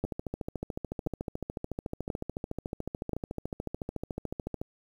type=two click trains; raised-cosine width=2 ms; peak=-20 / -17 dBFS; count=64 / 4; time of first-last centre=0.05-4.615 / 0.04-3.133 s; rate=13.8 / 0.97 Hz; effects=9-bit